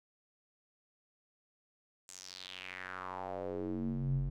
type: tone with band-pass filter sweep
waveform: square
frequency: 46.25 Hz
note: F#1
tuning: in tune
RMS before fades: -39 dBFS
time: 2.08-4.3 s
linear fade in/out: 10 ms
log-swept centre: 7700 to 99 Hz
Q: 3.6
effects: none